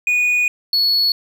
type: tone pair in turn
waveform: triangle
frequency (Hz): 2464 / 4390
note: D#7 / C#8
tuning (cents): -17 / -18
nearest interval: minor seventh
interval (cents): 999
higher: second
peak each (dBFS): -12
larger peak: neither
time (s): 0.07-0.48 / 0.73-1.12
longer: first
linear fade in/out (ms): 2
effects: none